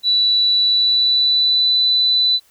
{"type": "tone with pitch glide", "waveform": "sine", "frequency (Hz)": [3951, 3988], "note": ["B7", "B7"], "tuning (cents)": [0, 16], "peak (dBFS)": -12, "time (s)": [0.03, 2.4], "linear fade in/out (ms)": 50, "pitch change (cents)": 16, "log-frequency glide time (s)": [0.65, 1.74], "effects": ["white hiss -55 dBFS RMS until 2.5 s"]}